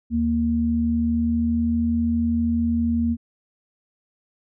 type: tone pair together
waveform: sine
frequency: 77.78 / 233.1 Hz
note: D#2 / A#3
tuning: 0 / 0 cents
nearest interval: octave + perfect fifth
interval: 1900 cents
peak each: -26 / -19 dBFS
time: 0.1-3.17 s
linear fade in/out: 50 ms
effects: none